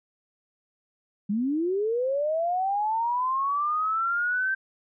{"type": "linear sweep", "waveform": "sine", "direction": "up", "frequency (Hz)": [193.8, 1568], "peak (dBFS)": -23, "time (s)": [1.29, 4.55], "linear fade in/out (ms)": 10, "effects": []}